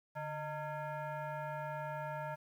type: tone with frequency modulation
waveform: sine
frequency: 146.83 Hz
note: D3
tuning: in tune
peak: -38 dBFS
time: 0.15-2.36 s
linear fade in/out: 20 ms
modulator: 763 Hz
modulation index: 1.6
effects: 11-bit